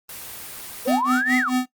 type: noise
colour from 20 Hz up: white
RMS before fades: -36 dBFS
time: 0.09-0.91 s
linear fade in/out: 2 ms
type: linear two-way sweep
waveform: sine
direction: up then down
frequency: 450 to 2093 to 993 Hz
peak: -20 dBFS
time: 0.85-1.5 s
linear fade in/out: 20 ms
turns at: 1.37 s
type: tone with tremolo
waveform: square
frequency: 253.2 Hz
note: B3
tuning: 43 cents sharp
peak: -18 dBFS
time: 0.87-1.66 s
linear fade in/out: 10 ms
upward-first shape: sine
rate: 4.7 Hz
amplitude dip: 95%
effects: noise-tail reverb RT60 0.1 s tail -17 dB re dry + Opus 24 kbps